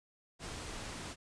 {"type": "low-pass noise", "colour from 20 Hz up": "pink", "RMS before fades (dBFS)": -44, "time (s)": [0.39, 1.16], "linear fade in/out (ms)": 50, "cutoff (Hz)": 9500, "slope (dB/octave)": 48, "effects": []}